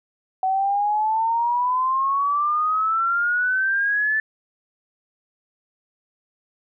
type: exponential sweep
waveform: sine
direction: up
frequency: 751 to 1760 Hz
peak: -18 dBFS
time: 0.43-4.2 s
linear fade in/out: 2 ms
effects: none